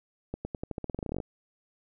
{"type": "accelerating click train", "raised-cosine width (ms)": 2, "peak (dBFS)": -20, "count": 18, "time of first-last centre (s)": [0.34, 1.202], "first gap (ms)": 110, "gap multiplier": 0.89, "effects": []}